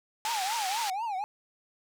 white band-pass noise, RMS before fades -35 dBFS, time 0.25-0.9 s, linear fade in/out 2 ms, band 990 to 6000 Hz, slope 12 dB/octave
triangle tone with vibrato, 836 Hz, G#5, 11 cents sharp, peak -28 dBFS, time 0.25-1.24 s, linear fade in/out 0 ms, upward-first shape triangle, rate 4.1 Hz, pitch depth 240 cents each way
effects none

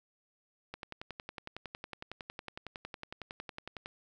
click train, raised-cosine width 0.3 ms, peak -25 dBFS, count 35, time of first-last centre 0.74-3.859 s, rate 10.9 Hz, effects none

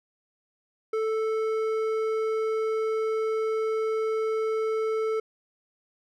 triangle tone with hard clipping, 440 Hz, A4, in tune, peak -26 dBFS, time 0.93-5.2 s, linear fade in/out 5 ms, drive 12 dB, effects none

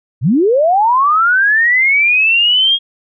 sine linear sweep, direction up, 98 to 3281 Hz, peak -8 dBFS, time 0.21-2.79 s, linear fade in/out 50 ms, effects none

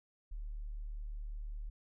sine tone, 37.26 Hz, D1, 26 cents sharp, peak -39 dBFS, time 0.31-1.7 s, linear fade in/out 10 ms, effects none

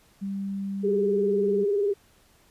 sine tone, 196.7 Hz, G3, 6 cents sharp, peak -28 dBFS, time 0.21-1.65 s, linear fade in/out 20 ms
sine tone with vibrato, 405.5 Hz, G#4, 41 cents flat, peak -21 dBFS, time 0.83-1.94 s, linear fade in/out 20 ms, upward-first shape sine, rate 20 Hz, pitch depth 68 cents each way
effects pink hiss -60 dBFS RMS until 2.5 s + resampled to 32000 Hz

